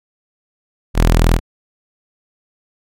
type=tone; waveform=sawtooth; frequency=41.2 Hz; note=E1; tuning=in tune; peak=-5 dBFS; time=0.94-1.4 s; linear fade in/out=50 ms; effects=MP3 64 kbps